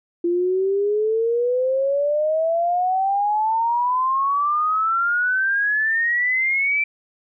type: exponential sweep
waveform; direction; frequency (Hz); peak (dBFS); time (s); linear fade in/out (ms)
sine; up; 341.5 to 2346; -17; 0.24-6.84; 5
effects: none